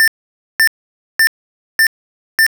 square tone bursts, 1788 Hz, A6, 27 cents sharp, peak -8 dBFS, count 5, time 0-2.465 s, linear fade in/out 0 ms, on 77 ms, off 520 ms, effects 8-bit

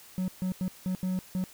triangle tone bursts at uneven times, 185 Hz, F#3, in tune, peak -25 dBFS, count 6, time 0.18-0.28 / 0.42-0.52 / 0.61-0.68 / 0.86-0.95 / 1.03-1.19 / 1.35-1.44 s, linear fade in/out 0 ms, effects white hiss -52 dBFS RMS until 1.53 s

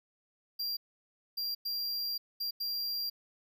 square tone bursts at uneven times, 4755 Hz, D8, 21 cents sharp, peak -33 dBFS, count 5, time 0.59-0.77 / 1.37-1.55 / 1.65-2.18 / 2.4-2.51 / 2.6-3.1 s, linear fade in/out 10 ms, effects none

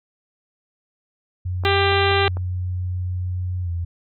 sine tone with pitch glide, 90.7 to 85.76 Hz, F#2 to F2, -34 to -31 cents, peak -22 dBFS, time 1.45-3.85 s, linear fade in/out 10 ms, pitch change -97 cents, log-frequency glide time 3.63-3.69 s
clicks, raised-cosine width 1 ms, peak -20 dBFS, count 4, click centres 1.637 / 1.922 / 2.114 / 2.37 s
harmonic tone, 396 Hz, G4, 18 cents sharp, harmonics 1 / 2 / 3 / 4 / 5 / 6 / 7 / 8 / 9 / 10, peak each -20 / -23 / -25 / -26 / -27 / -28 / -28 / -29 / -30 / -30 dBFS, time 1.65-2.28 s, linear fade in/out 0 ms
effects none

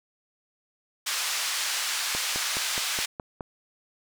white band-pass noise, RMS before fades -29 dBFS, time 1.06-3.06 s, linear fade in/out 10 ms, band 1100 to 6700 Hz, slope 12 dB/octave
click train, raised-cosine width 1 ms, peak -19 dBFS, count 7, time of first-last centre 2.15-3.408 s, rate 4.77 Hz
effects none

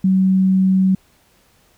sine tone, 189 Hz, F#3, 37 cents sharp, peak -11 dBFS, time 0.04-0.95 s, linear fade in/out 5 ms, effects pink hiss -56 dBFS RMS until 1.77 s

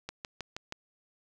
click train, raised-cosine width 0.2 ms, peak -20 dBFS, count 5, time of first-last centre 0.09-0.724 s, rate 6.31 Hz, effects none

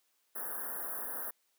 white band-stop noise, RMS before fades -39 dBFS, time 0.35-1.31 s, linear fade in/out 10 ms, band 1800 to 10000 Hz, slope 96 dB/octave, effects white hiss -75 dBFS RMS until 1.58 s + high-pass 300 Hz 12 dB/octave

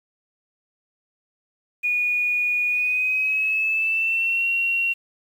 sine tone with pitch glide, 2455 to 2740 Hz, D#7 to F7, -24 to -34 cents, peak -19 dBFS, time 1.83-4.94 s, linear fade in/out 20 ms, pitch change +190 cents, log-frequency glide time 2.69-4.46 s, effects 8-bit

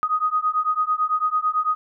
sine beating tone pair, 1244 / 1253 Hz, D#6 / D#6, -1 / +12 cents, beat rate 9 Hz, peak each -22 dBFS, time 0.03-1.75 s, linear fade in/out 0 ms, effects none

